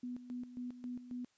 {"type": "tone with tremolo", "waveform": "sine", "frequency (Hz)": 246.9, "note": "B3", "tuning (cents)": 0, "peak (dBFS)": -39, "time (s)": [0.03, 1.25], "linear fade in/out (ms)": 5, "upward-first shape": "square", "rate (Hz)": 3.7, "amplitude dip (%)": 70, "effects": ["white hiss -74 dBFS RMS until 1.37 s", "resampled to 16000 Hz"]}